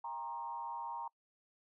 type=tone with frequency modulation; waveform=sine; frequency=935 Hz; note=A#5; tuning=5 cents sharp; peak=-39 dBFS; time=0.04-1.08 s; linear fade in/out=5 ms; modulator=135 Hz; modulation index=0.81; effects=noise-tail reverb RT60 0.1 s tail -26 dB re dry